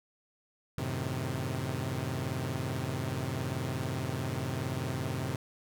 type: chord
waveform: sawtooth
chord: F# diminished seventh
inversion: none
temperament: equal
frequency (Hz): 92.5 / 110 / 130.81 / 155.56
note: F#2 / A2 / C3 / Eb3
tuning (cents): 0 / 0 / 0 / 0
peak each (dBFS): -35 / -35 / -31 / -36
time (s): 0.78-5.36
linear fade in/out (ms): 0
effects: none